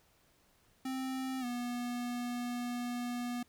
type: tone with pitch glide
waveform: square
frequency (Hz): 261.9 to 243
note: C4 to B3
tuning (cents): +2 to -28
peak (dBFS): -36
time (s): 0.85-3.43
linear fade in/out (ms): 5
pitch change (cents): -130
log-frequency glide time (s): 1.4-1.45
effects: pink hiss -69 dBFS RMS until 3.48 s